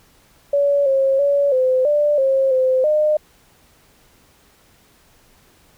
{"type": "tone with pitch steps", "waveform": "sine", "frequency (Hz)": [568, 539, 567, 514, 590, 536, 517, 608], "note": ["C#5", "C#5", "C#5", "C5", "D5", "C5", "C5", "D#5"], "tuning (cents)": [42, -49, 39, -31, 8, 42, -21, -40], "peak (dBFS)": -13, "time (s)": [0.53, 3.17], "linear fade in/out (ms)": 5, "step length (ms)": 330, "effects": ["pink hiss -54 dBFS RMS until 5.77 s"]}